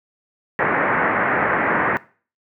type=low-pass noise; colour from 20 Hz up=white; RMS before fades=-19 dBFS; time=0.59-1.97 s; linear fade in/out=0 ms; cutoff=2000 Hz; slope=48 dB/octave; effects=noise-tail reverb RT60 0.4 s tail -20 dB re dry + high-pass 150 Hz 12 dB/octave